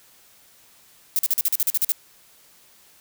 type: noise bursts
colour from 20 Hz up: violet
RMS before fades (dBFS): -20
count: 11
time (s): 1.16-1.92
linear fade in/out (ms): 0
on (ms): 30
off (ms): 43
effects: white hiss -54 dBFS RMS until 3 s